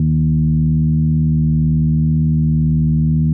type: tone with frequency modulation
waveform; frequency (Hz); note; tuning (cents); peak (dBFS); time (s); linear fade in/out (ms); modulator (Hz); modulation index
sine; 155.56; D#3; 0; -11; 0-3.33; 2; 78; 0.82
effects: none